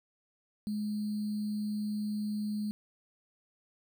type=tone with sample-and-hold; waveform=sine; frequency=210 Hz; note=G#3; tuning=19 cents sharp; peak=-31 dBFS; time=0.67-2.71 s; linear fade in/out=0 ms; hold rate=4410 Hz; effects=none